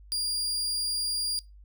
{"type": "tone", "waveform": "35% pulse", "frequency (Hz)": 4810, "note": "D8", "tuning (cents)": 41, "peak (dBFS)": -25, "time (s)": [0.12, 1.39], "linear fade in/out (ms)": 0, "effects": ["noise-tail reverb RT60 0.2 s tail -22 dB re dry", "added 50 Hz sine -48 dBFS peak until 1.64 s"]}